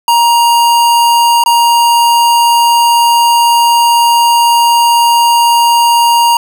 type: tone with dropouts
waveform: square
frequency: 941 Hz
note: A#5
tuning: 16 cents sharp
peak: -6 dBFS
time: 0.08-6.37 s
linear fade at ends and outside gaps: 2 ms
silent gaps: 1.438-1.46 s
effects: none